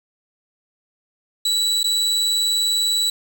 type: tone with dropouts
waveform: 35% pulse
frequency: 3940 Hz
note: B7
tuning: 5 cents flat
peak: -15 dBFS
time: 1.45-3.1 s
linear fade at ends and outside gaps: 5 ms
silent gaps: 1.832-1.841 s
effects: none